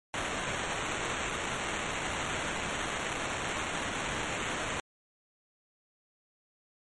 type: noise with sample-and-hold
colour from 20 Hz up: white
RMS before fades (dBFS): -34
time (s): 0.14-4.8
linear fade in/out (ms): 0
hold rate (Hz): 4900
effects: MP3 48 kbps